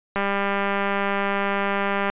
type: click train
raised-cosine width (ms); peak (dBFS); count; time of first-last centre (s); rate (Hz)
0.5; -9; 387; 0.16-2.1; 199
effects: resampled to 8000 Hz